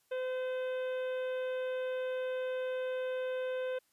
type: harmonic tone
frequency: 512 Hz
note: C5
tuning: 38 cents flat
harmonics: 1 / 2 / 3 / 4 / 5 / 6 / 7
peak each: -33 / -51 / -46 / -57 / -52 / -57 / -58 dBFS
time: 0.11-3.79 s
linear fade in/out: 10 ms
effects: white hiss -73 dBFS RMS until 3.92 s + resampled to 32000 Hz